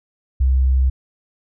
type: tone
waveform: sine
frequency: 65.2 Hz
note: C2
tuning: 5 cents flat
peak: -12 dBFS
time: 0.4-0.9 s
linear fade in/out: 10 ms
effects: none